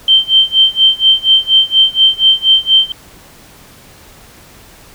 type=tone with tremolo; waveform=sine; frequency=3125 Hz; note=G7; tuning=6 cents flat; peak=-3 dBFS; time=0.08-2.92 s; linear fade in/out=2 ms; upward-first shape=sine; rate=4.2 Hz; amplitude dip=95%; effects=pink hiss -40 dBFS RMS until 4.94 s